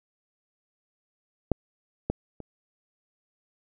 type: clicks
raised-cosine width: 2 ms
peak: -8 / -12 / -26 dBFS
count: 3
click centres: 1.517 / 2.1 / 2.403 s
effects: none